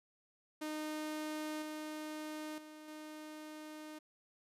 sawtooth tone with level steps, 307.1 Hz, D#4, 23 cents flat, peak -35 / -38 / -47 / -43 dBFS, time 0.61-3.99 s, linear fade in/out 10 ms, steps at 1.62 / 2.58 / 2.88 s, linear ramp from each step 2 ms, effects resampled to 32000 Hz

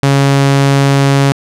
sawtooth tone, 138.59 Hz, C#3, in tune, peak -3 dBFS, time 0.03-1.32 s, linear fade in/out 0 ms, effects low-pass 9000 Hz 12 dB/octave

